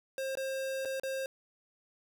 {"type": "tone with dropouts", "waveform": "square", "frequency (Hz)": 533, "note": "C5", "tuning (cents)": 32, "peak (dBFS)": -34, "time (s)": [0.18, 1.26], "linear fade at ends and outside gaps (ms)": 1, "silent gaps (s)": [[0.353, 0.372], [0.85, 0.855], [0.998, 1.034]], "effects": []}